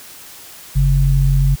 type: tone pair together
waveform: sine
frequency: 46.16 / 137.3 Hz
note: F#1 / C#3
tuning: -3 / -16 cents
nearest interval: octave + perfect fifth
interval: 1887 cents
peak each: -13 dBFS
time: 0.75-1.56 s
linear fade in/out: 20 ms
effects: white hiss -38 dBFS RMS until 1.6 s